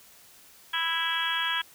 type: harmonic tone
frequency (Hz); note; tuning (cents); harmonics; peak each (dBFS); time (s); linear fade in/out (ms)
329.7; E4; 0; 3 / 4 / 5 / 6 / 7 / 8 / 9 / 10; -34 / -36 / -30 / -39 / -39 / -38 / -37 / -30; 0.73-1.62; 10
effects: white hiss -54 dBFS RMS until 1.74 s